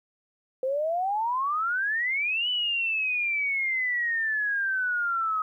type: exponential two-way sweep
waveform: sine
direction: up then down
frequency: 509 to 3000 to 1261 Hz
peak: -24 dBFS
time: 0.63-5.42 s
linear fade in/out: 2 ms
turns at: 2.49 s
effects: 11-bit